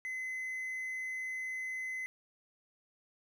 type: tone with hard clipping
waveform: triangle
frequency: 2039 Hz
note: C7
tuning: 45 cents flat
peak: -37 dBFS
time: 0.05-2.06 s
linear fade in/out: 0 ms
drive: 5 dB
effects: none